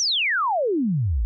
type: exponential sweep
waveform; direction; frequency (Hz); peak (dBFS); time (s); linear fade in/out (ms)
sine; down; 6150 to 49.56; -19; 0-1.25; 0
effects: none

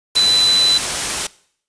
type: tone in noise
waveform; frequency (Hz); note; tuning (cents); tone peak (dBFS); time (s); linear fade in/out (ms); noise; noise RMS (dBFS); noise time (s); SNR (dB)
sine; 4000; B7; +21; -11; 0.16-0.78; 5; white; -20; 0.15-1.27; +6
effects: noise-tail reverb RT60 0.6 s tail -21 dB re dry + resampled to 22050 Hz

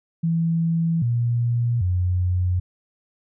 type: tone with pitch steps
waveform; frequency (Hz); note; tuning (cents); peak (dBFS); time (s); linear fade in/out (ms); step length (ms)
sine; 165.6 / 119 / 90.4; E3 / A#2 / F#2; +8 / +36 / -40; -18; 0.23-2.6; 10; 790
effects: none

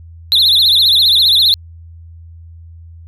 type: tone with vibrato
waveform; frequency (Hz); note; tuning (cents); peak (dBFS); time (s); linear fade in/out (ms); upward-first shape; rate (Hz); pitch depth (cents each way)
triangle; 3821; A#7; +42; -6; 0.32-1.54; 0; triangle; 15; 220
effects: added 83 Hz sine -33 dBFS peak until 3.07 s

